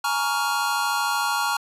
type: chord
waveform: square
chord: Bb minor seventh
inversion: third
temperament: just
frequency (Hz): 839.1 / 932.3 / 1118.8 / 1398.5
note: Ab5 / Bb5 / Db6 / F6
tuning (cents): +18 / 0 / +16 / +2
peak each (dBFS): -29 / -28 / -29 / -27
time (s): 0.04-1.57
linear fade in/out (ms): 5
effects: resampled to 32000 Hz